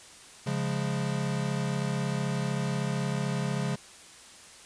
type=chord; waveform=square; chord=Db major; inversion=none; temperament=equal; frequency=138.59 / 174.61 / 207.7 Hz; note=Db3 / F3 / Ab3; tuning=0 / 0 / 0 cents; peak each=-31 / -34 / -35 dBFS; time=0.46-3.76 s; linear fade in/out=10 ms; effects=white hiss -50 dBFS RMS until 4.65 s + resampled to 22050 Hz